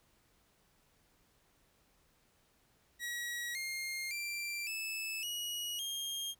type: tone with pitch steps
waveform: sawtooth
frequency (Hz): 1915 / 2125 / 2358 / 2616 / 2903 / 3221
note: A#6 / C7 / D7 / E7 / F#7 / G7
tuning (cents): +46 / +26 / +6 / -14 / -34 / +46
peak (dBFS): -34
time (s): 2.99-6.35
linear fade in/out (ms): 50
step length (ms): 560
effects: pink hiss -71 dBFS RMS until 6.39 s